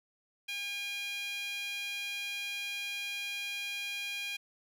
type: tone with high-pass filter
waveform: sawtooth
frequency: 810 Hz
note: G#5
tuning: 43 cents flat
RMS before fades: -38 dBFS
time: 0.48-4.37 s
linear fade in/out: 10 ms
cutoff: 2700 Hz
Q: 9.4
effects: none